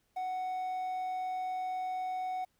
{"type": "tone with quantisation", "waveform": "triangle", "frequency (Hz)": 742, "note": "F#5", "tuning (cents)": 5, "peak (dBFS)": -31, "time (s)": [0.16, 2.45], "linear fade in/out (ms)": 10, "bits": 10, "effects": ["pink hiss -75 dBFS RMS until 2.59 s"]}